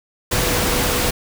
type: tone in noise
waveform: sine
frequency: 493.9 Hz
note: B4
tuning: in tune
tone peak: -27 dBFS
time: 0.31-1.11 s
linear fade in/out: 10 ms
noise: pink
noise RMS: -19 dBFS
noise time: 0.31-1.11 s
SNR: -11 dB
effects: none